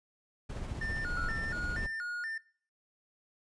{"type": "noise with tremolo", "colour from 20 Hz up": "brown", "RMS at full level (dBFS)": -36, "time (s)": [0.49, 1.87], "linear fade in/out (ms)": 10, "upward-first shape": "triangle", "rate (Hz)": 15, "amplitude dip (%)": 35}
{"type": "tone with vibrato", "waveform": "triangle", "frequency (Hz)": 1607, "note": "G6", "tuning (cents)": 43, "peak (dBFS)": -33, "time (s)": [0.81, 2.38], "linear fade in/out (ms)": 5, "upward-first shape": "square", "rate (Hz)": 2.1, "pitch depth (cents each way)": 190}
{"type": "tone with exponential decay", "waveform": "sine", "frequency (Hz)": 1348, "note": "E6", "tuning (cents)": 38, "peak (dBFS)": -35, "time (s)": [1.17, 1.86], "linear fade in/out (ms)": 2, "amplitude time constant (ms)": 150}
{"effects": ["noise-tail reverb RT60 0.5 s tail -22 dB re dry", "resampled to 22050 Hz"]}